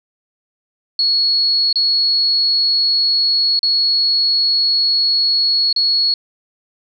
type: tone with dropouts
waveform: sine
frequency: 4350 Hz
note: C#8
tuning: 33 cents flat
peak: -12 dBFS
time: 0.99-6.14 s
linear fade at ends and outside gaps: 2 ms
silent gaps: 1.728-1.757 / 3.592-3.63 / 5.728-5.762 s
effects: none